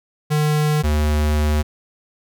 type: tone pair in turn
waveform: square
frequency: 151.1 / 75.33 Hz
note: D3 / D2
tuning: +50 / +45 cents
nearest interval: octave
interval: 1205 cents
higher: first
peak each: -16 dBFS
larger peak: neither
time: 0.3-0.83 / 0.83-1.63 s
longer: second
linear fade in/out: 20 ms
effects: none